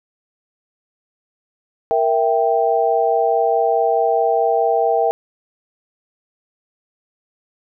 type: chord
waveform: sine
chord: E diminished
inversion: second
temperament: equal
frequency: 466.2 / 659.3 / 784 Hz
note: Bb4 / E5 / G5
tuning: 0 / 0 / 0 cents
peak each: -18 dBFS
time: 1.91-5.11 s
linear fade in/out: 0 ms
effects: none